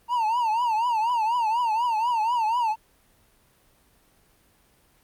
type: tone with vibrato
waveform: triangle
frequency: 919 Hz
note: A#5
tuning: 25 cents flat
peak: -19 dBFS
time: 0.08-2.76 s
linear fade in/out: 50 ms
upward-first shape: triangle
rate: 4.1 Hz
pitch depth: 150 cents each way
effects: pink hiss -61 dBFS RMS until 5.03 s + Opus 32 kbps